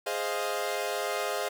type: chord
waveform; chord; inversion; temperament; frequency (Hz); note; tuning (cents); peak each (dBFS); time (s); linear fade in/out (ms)
sawtooth; F minor seventh; first; equal; 415.3 / 523.3 / 622.3 / 698.5; Ab4 / C5 / Eb5 / F5; 0 / 0 / 0 / 0; -31; 0.06-1.49; 10
effects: none